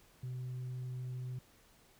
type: tone with tanh clipping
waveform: sine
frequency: 126.6 Hz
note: B2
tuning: 43 cents sharp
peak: -39 dBFS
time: 0.23-1.39 s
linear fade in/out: 5 ms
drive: 1 dB
effects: pink hiss -65 dBFS RMS until 1.99 s